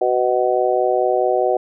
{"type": "harmonic tone", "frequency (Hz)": 124.7, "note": "B2", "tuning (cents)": 17, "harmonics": [3, 4, 5, 6], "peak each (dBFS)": [-20, -20, -20, -20], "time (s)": [0.01, 1.57], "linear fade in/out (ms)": 5, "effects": []}